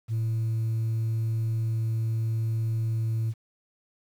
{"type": "tone", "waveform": "sine", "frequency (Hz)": 112.4, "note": "A2", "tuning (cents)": 37, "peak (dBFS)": -22, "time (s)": [0.08, 3.34], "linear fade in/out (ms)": 50, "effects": ["tanh soft clip ceiling -23 dBFS", "9-bit"]}